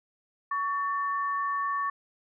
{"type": "tone pair together", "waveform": "sine", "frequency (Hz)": [1124, 1785.3], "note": ["C#6", "A6"], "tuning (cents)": [24, 25], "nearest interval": "minor sixth", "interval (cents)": 801, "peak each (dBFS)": [-27, -35], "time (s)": [0.51, 1.9], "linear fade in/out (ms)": 5, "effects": []}